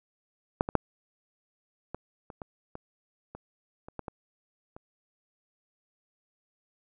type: clicks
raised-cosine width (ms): 1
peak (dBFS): -9 / -18 / -6 / -21 / -29 / -24 / -25 / -27 / -29 / -21 / -22 / -30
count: 12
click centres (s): 0.609 / 0.689 / 0.753 / 1.946 / 2.302 / 2.418 / 2.754 / 3.35 / 3.885 / 3.993 / 4.082 / 4.765
effects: none